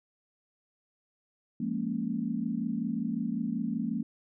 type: chord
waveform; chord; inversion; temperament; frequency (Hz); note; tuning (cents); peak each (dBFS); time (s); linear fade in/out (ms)
sine; Bb minor seventh; second; equal with one note detuned; 174.01 / 207.7 / 233.1 / 277.2; F3 / Ab3 / Bb3 / Db4; -6 / 0 / 0 / 0; -37 / -34 / -32 / -37; 1.6-4.03; 5
effects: none